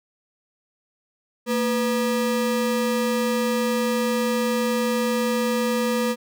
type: ring-modulated tone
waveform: square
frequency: 361.5 Hz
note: F#4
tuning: 40 cents flat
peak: -18 dBFS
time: 1.46-6.16 s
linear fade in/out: 50 ms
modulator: 134 Hz
effects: none